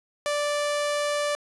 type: tone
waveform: sawtooth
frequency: 586 Hz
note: D5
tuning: 4 cents flat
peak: -20 dBFS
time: 0.26-1.35 s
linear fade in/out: 0 ms
effects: resampled to 24000 Hz + 8-bit